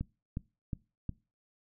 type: click train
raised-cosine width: 5 ms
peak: -22 dBFS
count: 4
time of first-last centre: 0.01-1.093 s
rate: 2.77 Hz
effects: noise-tail reverb RT60 0.3 s tail -22 dB re dry